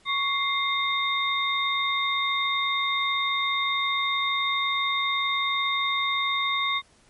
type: tone cluster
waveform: sine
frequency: 1111 / 2105 / 3673 Hz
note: C#6 / C7 / A#7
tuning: +4 / +10 / -26 cents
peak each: -27 dBFS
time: 0.05-6.82 s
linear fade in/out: 50 ms
effects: pink hiss -59 dBFS RMS until 7.09 s + MP3 48 kbps